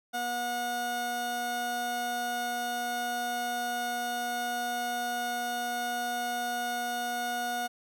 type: tone pair together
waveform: 30% pulse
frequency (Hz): 241.9 / 725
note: B3 / F#5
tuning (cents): -36 / -35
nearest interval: octave + perfect fifth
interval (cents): 1901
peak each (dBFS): -38 / -28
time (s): 0.13-7.68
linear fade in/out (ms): 20
effects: none